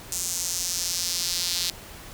sawtooth tone with high-pass filter sweep, 175.9 Hz, F3, 13 cents sharp, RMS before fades -28 dBFS, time 0.12-1.7 s, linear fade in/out 2 ms, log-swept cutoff 6900 to 4300 Hz, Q 2.3, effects pink hiss -43 dBFS RMS until 2.13 s

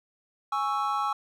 triangle chord, C# minor, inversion second, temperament equal, 830.6 / 1108.7 / 1318.5 Hz, G#5 / C#6 / E6, 0 / 0 / 0 cents, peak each -28 dBFS, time 0.52-1.13 s, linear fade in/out 5 ms, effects none

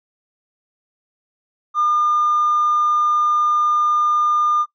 sine tone with hard clipping, 1208 Hz, D6, 48 cents sharp, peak -15 dBFS, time 1.74-4.66 s, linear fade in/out 50 ms, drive 1 dB, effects noise-tail reverb RT60 0.1 s tail -18 dB re dry + resampled to 16000 Hz

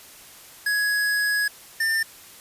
square tone pair in turn, 1672 / 1795.9 Hz, G#6 / A6, +11 / +35 cents, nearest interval minor second, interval 124 cents, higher second, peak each -21 dBFS, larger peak neither, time 0.66-1.48 / 1.8-2.03 s, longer first, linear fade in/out 5 ms, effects white hiss -46 dBFS RMS until 2.4 s + resampled to 32000 Hz

